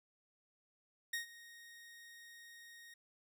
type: tone with ADSR envelope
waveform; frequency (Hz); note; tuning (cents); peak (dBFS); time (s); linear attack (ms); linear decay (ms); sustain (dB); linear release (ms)
sawtooth; 1864.7; A#6; 0; -32; 1.13-2.94; 6; 120; -19; 4
effects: none